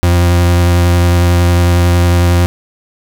40% pulse tone with vibrato, 87.31 Hz, F2, in tune, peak -6 dBFS, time 0.03-2.46 s, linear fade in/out 0 ms, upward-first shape triangle, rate 11 Hz, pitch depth 17 cents each way, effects none

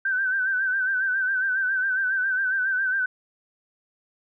sine tone with vibrato, 1541 Hz, G6, 30 cents flat, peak -21 dBFS, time 0.05-3.06 s, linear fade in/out 5 ms, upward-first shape sine, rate 7.3 Hz, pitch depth 60 cents each way, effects none

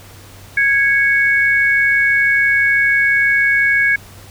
sine tone pair together, 1653.7 / 2217 Hz, G#6 / C#7, -8 / 0 cents, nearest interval perfect fourth, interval 508 cents, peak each -13 / -14 dBFS, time 0.57-3.96 s, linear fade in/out 5 ms, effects added 97 Hz sine -40 dBFS peak until 4.3 s + pink hiss -41 dBFS RMS until 4.3 s

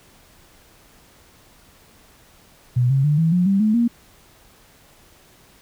sine tone with pitch steps, 123.47 / 135.42 / 148.54 / 162.92 / 178.69 / 196 / 215 / 235.8 Hz, B2 / C#3 / D3 / E3 / F3 / G3 / A3 / A#3, 0 / -40 / +20 / -20 / +40 / 0 / -40 / +20 cents, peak -14 dBFS, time 2.76-3.88 s, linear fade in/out 10 ms, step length 140 ms, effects pink hiss -52 dBFS RMS until 5.61 s

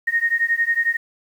sine beating tone pair, 1852 / 1863 Hz, A#6 / A#6, -12 / -2 cents, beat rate 11 Hz, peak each -20 dBFS, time 0.07-0.97 s, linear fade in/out 10 ms, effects 8-bit

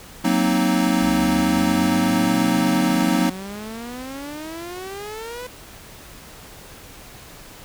square chord, C half-diminished seventh, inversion second, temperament equal, 185 / 233.1 / 261.6 / 311.1 Hz, Gb3 / Bb3 / C4 / Eb4, 0 / 0 / 0 / 0 cents, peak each -23 dBFS, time 0.24-3.3 s, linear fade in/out 10 ms
sawtooth exponential sweep, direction up, 63.4 to 505 Hz, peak -27 dBFS, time 1.02-5.47 s, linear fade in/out 5 ms
effects pink hiss -42 dBFS RMS until 7.64 s

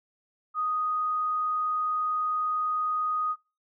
sine tone, 1244.5 Hz, D#6, in tune, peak -25 dBFS, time 0.54-3.36 s, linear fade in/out 50 ms, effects noise-tail reverb RT60 0.3 s tail -26 dB re dry

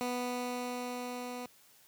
15% pulse tone with level ramp, 246.9 Hz, B3, in tune, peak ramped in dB -26 to -33 dBFS, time 0.01-1.46 s, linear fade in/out 0 ms, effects white hiss -62 dBFS RMS until 1.87 s + high-pass 80 Hz 12 dB/octave

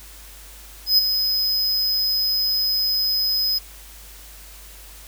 square tone with ADSR envelope, 5050 Hz, D#8, 25 cents sharp, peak -11 dBFS, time 0.86-3.59 s, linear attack 120 ms, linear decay 16 ms, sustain -8 dB, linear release 15 ms, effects added 50 Hz sine -43 dBFS peak until 5.07 s + white hiss -44 dBFS RMS until 5.07 s

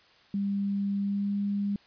sine tone with pitch glide, 199.6 to 201.8 Hz, G3 to G#3, +32 to -49 cents, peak -26 dBFS, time 0.34-1.76 s, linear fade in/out 2 ms, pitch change +19 cents, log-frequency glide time 1-1.33 s, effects white hiss -59 dBFS RMS until 1.86 s + resampled to 11025 Hz

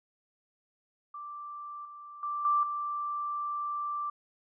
sine tone with level steps, 1174.7 Hz, D6, in tune, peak -39 / -44 / -31 / -23 / -31 dBFS, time 1.14-4.1 s, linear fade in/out 5 ms, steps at 1.85 / 2.23 / 2.45 / 2.63 s, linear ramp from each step 2 ms, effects none

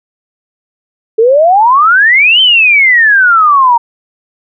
sine exponential two-way sweep, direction up then down, 429.8 to 3136 to 920 Hz, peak -3 dBFS, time 1.18-3.78 s, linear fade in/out 10 ms, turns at 2.41 s, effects none

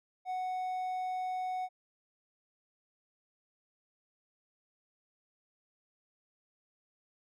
triangle tone, 740 Hz, F#5, in tune, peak -31 dBFS, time 0.25-1.69 s, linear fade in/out 50 ms, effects none

